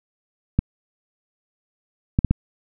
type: clicks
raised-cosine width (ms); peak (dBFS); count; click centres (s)
5; -4; 4; 0.59 / 2.189 / 2.247 / 2.31
effects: none